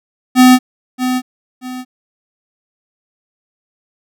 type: tone with echo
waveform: square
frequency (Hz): 253.6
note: B3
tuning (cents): +46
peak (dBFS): -4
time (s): 0.35-0.59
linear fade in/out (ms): 50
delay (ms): 630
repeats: 2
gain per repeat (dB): -10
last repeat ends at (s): 1.85
effects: none